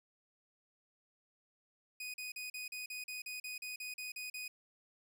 sawtooth tone bursts, 2489 Hz, D#7, in tune, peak -38 dBFS, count 14, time 2-4.48 s, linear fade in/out 5 ms, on 140 ms, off 40 ms, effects none

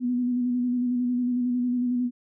sine tone with vibrato, 246.4 Hz, B3, 4 cents flat, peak -22 dBFS, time 0-2.11 s, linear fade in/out 50 ms, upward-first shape square, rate 11 Hz, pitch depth 23 cents each way, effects none

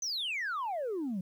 sine exponential sweep, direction down, 6272 to 174.61 Hz, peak -30 dBFS, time 0.02-1.21 s, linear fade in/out 5 ms, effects tanh soft clip ceiling -30 dBFS + 11-bit

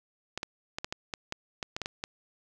clicks, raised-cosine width 0.2 ms, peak -16 dBFS, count 12, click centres 0.376 / 0.431 / 0.785 / 0.845 / 0.925 / 1.138 / 1.324 / 1.628 / 1.765 / 1.817 / 1.859 / 2.039 s, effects none

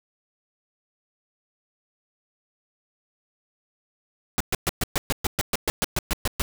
pink noise bursts, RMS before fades -23 dBFS, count 15, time 4.38-6.42 s, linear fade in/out 0 ms, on 24 ms, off 120 ms, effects none

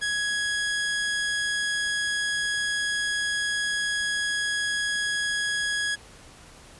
sawtooth tone, 1667 Hz, G#6, 6 cents sharp, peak -21 dBFS, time 0.01-5.96 s, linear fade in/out 20 ms, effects pink hiss -49 dBFS RMS until 6.79 s + resampled to 24000 Hz

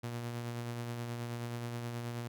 sawtooth tone with tremolo, 118.9 Hz, A#2, 35 cents sharp, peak -32 dBFS, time 0.03-2.28 s, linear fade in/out 10 ms, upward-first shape triangle, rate 9.4 Hz, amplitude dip 35%, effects none

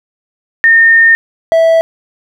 sine / triangle tone pair in turn, 1825 / 655.6 Hz, A#6 / E5, -37 / -10 cents, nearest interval octave + tritone, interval 1773 cents, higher first, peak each -3 dBFS, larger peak neither, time 0.64-1.15 / 1.52-1.81 s, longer first, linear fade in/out 0 ms, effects none

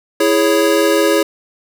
square chord, C# minor, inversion first, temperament equal, 329.6 / 415.3 / 554.4 Hz, E4 / G#4 / C#5, 0 / 0 / 0 cents, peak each -16 dBFS, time 0.2-1.23 s, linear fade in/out 5 ms, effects none

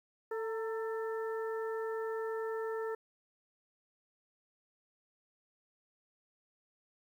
harmonic tone with a mistuned harmonic, 444.4 Hz, A4, 17 cents sharp, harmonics 1 / 2 / 3 / 4, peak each -35 / -45 / -46 / -48 dBFS, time 0.31-2.95 s, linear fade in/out 5 ms, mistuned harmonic 2, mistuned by +49 cents, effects 11-bit

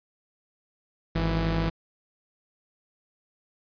sawtooth tone pair together, 51.88 / 164.81 Hz, G#1 / E3, -1 / 0 cents, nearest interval octave + minor sixth, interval 2001 cents, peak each -23 / -22 dBFS, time 1.15-1.7 s, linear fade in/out 10 ms, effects resampled to 11025 Hz

